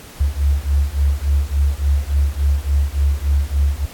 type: beating tone pair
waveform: sine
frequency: 69 / 72.5 Hz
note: C#2 / D2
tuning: -7 / -22 cents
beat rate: 3.5 Hz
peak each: -17 dBFS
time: 0.2-3.86 s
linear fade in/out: 10 ms
effects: pink hiss -39 dBFS RMS until 3.93 s + AAC 64 kbps